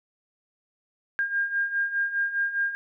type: beating tone pair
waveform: sine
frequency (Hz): 1607 / 1611.9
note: G6 / G6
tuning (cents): +43 / +48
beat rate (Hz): 4.9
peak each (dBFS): -30 / -25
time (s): 1.19-2.75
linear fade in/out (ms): 0
effects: none